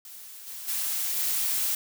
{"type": "noise with level steps", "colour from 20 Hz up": "blue", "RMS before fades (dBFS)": [-44, -39, -29, -27], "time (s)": [0.05, 1.75], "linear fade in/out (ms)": 2, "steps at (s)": [0.46, 0.67, 1.16], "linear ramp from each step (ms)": 20, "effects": []}